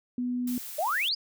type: tone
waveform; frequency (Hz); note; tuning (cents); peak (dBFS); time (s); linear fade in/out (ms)
sine; 246.9; B3; 0; -27; 0.18-0.58; 2
type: noise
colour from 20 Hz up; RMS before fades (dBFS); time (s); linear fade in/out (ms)
blue; -40; 0.47-1.09; 5
type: exponential sweep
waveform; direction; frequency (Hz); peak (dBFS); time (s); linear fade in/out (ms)
sine; up; 564 to 5140; -25; 0.78-1.15; 10
effects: none